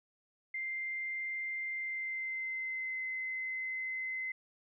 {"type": "tone with pitch glide", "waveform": "sine", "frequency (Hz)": [2093, 2053], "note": ["C7", "C7"], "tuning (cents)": [0, -33], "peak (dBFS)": -35, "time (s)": [0.54, 4.32], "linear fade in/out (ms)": 5, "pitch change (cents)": -33, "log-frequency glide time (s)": [1.72, 3.03], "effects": []}